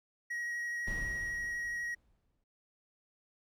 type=tone with vibrato; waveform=triangle; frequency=1900 Hz; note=A#6; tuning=33 cents sharp; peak=-33 dBFS; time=0.3-1.95 s; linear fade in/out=10 ms; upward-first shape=square; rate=12 Hz; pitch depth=8 cents each way
type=noise with exponential decay; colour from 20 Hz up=brown; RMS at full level=-38 dBFS; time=0.87-2.44 s; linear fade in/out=5 ms; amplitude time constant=340 ms
effects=none